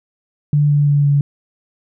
sine tone with pitch steps, 146.83 / 145.48 / 144.14 / 142.81 Hz, D3 / D3 / D3 / D3, 0 / -16 / -32 / -48 cents, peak -10 dBFS, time 0.53-1.21 s, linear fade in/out 2 ms, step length 170 ms, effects none

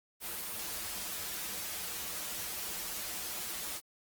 white noise with comb filter, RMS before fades -39 dBFS, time 0.2-3.81 s, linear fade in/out 50 ms, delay 7.5 ms, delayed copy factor -0.95, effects Opus 32 kbps

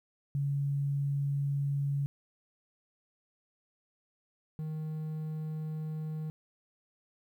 sine / triangle tone pair in turn, 140.9 / 155.89 Hz, C#3 / D#3, +29 / +4 cents, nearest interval major second, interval 175 cents, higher second, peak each -28 / -32 dBFS, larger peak first, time 0.35-2.06 / 4.59-6.3 s, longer neither, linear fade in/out 0 ms, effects 11-bit

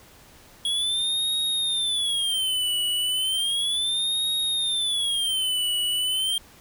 square tone with vibrato, 3322 Hz, G#7, in tune, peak -23 dBFS, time 0.65-6.38 s, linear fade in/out 2 ms, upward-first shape sine, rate 0.34 Hz, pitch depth 210 cents each way, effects pink hiss -51 dBFS RMS until 6.6 s

